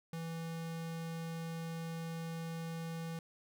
square tone, 164.81 Hz, E3, in tune, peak -40 dBFS, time 0.13-3.19 s, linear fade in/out 2 ms, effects none

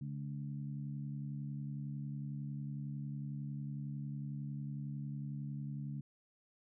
harmonic tone, 71 Hz, C#2, 42 cents sharp, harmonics 2 / 3 / 4, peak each -40 / -46 / -53 dBFS, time 0.01-6.01 s, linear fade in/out 5 ms, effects none

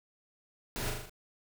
pink noise with echo, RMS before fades -37 dBFS, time 0.76-0.9 s, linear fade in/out 0 ms, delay 39 ms, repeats 5, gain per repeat -3 dB, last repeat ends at 1.095 s, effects none

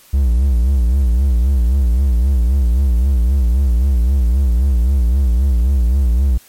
triangle tone with vibrato, 63.2 Hz, B1, 41 cents sharp, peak -8 dBFS, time 0.13-6.38 s, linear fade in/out 10 ms, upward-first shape sine, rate 3.8 Hz, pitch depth 170 cents each way, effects white hiss -46 dBFS RMS until 6.48 s + MP3 64 kbps

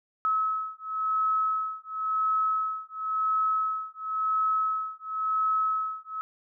sine beating tone pair, 1289 / 1289.95 Hz, E6 / E6, -39 / -38 cents, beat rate 0.95 Hz, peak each -28 dBFS, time 0.25-6.21 s, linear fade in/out 0 ms, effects none

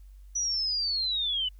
sine linear sweep, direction down, 5920 to 2942 Hz, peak -26 dBFS, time 0.35-1.49 s, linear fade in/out 10 ms, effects added 48 Hz sine -46 dBFS peak until 1.59 s + white hiss -71 dBFS RMS until 1.59 s

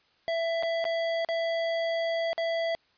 square tone with dropouts, 664 Hz, E5, 12 cents sharp, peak -27 dBFS, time 0.28-2.75 s, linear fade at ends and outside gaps 0 ms, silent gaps 0.626-0.633 / 0.842-0.852 / 1.248-1.288 / 2.331-2.379 s, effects white hiss -66 dBFS RMS until 2.97 s + resampled to 11025 Hz

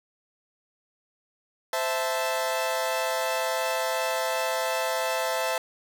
sawtooth chord, A minor, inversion first, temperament equal with one note detuned, 519 / 659.3 / 880 Hz, C5 / E5 / A5, -14 / 0 / 0 cents, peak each -26 / -25 / -27 dBFS, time 1.73-5.58 s, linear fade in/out 2 ms, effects none

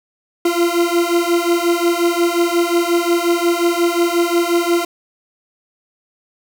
40% pulse beating tone pair, 341.2 / 346.8 Hz, F4 / F4, -40 / -12 cents, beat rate 5.6 Hz, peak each -16 dBFS, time 0.45-4.85 s, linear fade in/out 5 ms, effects 7-bit

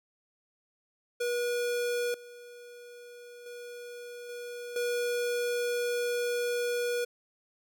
square tone with level steps, 483 Hz, B4, 39 cents flat, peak -29 / -47 / -42 / -39 / -29 dBFS, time 1.2-7.05 s, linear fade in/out 10 ms, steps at 2.14 / 3.46 / 4.29 / 4.76 s, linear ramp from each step 2 ms, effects none

